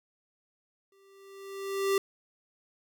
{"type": "tone with exponential growth", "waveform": "square", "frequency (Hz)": 392, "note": "G4", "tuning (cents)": 0, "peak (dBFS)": -23, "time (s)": [0.92, 1.98], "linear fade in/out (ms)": 2, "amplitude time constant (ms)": 230, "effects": []}